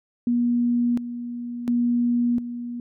sine tone with tremolo, 240.2 Hz, B3, 48 cents flat, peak -18 dBFS, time 0.27-2.8 s, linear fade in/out 2 ms, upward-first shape square, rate 0.71 Hz, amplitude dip 70%, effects none

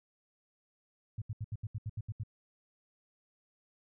sine tone bursts, 107.6 Hz, A2, 38 cents flat, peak -34 dBFS, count 10, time 1.18-2.235 s, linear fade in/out 5 ms, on 38 ms, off 75 ms, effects none

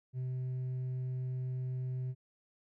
triangle tone with hard clipping, 128 Hz, C3, 38 cents flat, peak -33 dBFS, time 0.13-2.15 s, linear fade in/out 50 ms, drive 1 dB, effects none

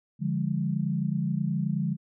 sine chord, D diminished, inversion none, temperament equal with one note detuned, 146.83 / 174.61 / 205.7 Hz, D3 / F3 / Ab3, 0 / 0 / -16 cents, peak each -29 / -29 / -30 dBFS, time 0.19-1.97 s, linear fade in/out 50 ms, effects none

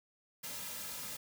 white noise with comb filter, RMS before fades -43 dBFS, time 0.43-1.17 s, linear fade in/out 10 ms, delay 2.7 ms, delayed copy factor -0.9, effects none

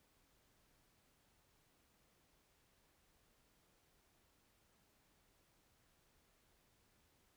silence, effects pink hiss -75 dBFS RMS until 7.36 s

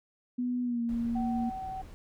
sine tone with pitch glide, 246.9 to 233.7 Hz, B3 to A#3, 0 to +5 cents, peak -28 dBFS, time 0.38-1.5 s, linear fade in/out 10 ms, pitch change -95 cents, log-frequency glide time 0.63-0.82 s
brown noise, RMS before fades -45 dBFS, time 0.89-1.94 s, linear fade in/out 0 ms
sine tone, 759 Hz, F#5, 44 cents sharp, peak -35 dBFS, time 1.15-1.82 s, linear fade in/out 10 ms
effects none

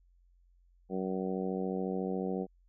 harmonic tone, 94 Hz, F#2, 28 cents sharp, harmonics 2 / 3 / 4 / 5 / 6 / 7 / 8, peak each -35 / -40 / -38 / -38 / -45 / -47 / -44 dBFS, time 0.89-2.47 s, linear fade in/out 50 ms, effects added 44 Hz sine -62 dBFS peak until 2.68 s

